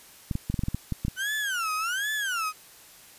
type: clicks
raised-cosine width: 5 ms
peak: -15 dBFS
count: 11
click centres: 0.312 / 0.354 / 0.5 / 0.542 / 0.592 / 0.636 / 0.684 / 0.746 / 0.923 / 1.05 / 1.082 s
type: tone with vibrato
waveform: 35% pulse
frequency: 1476 Hz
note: F#6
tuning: 5 cents flat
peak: -25 dBFS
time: 1.16-2.53 s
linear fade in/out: 50 ms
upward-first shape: sine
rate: 1.3 Hz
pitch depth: 280 cents each way
effects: white hiss -51 dBFS RMS until 3.18 s + resampled to 32000 Hz